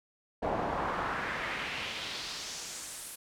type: noise with band-pass filter sweep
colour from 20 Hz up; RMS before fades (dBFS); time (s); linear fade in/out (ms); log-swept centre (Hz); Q
brown; -36; 0.42-3.16; 10; 680 to 11000; 1.8
effects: none